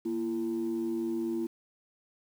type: tone pair together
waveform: sine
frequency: 233.1 / 337.2 Hz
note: A#3 / E4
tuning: 0 / +39 cents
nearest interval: tritone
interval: 639 cents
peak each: -33 / -29 dBFS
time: 0.05-1.47 s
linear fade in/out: 10 ms
effects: tanh soft clip ceiling -25 dBFS + 9-bit